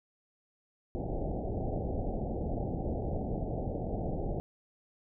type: low-pass noise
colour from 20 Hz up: pink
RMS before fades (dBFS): -34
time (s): 0.95-4.4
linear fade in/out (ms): 0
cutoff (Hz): 790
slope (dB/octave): 96
effects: none